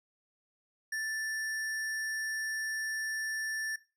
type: tone with sample-and-hold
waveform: sine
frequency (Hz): 1760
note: A6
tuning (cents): 0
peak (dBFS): -32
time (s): 0.92-3.76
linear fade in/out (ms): 5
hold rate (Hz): 7350
effects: noise-tail reverb RT60 0.3 s tail -18 dB re dry + low-pass 12000 Hz 12 dB/octave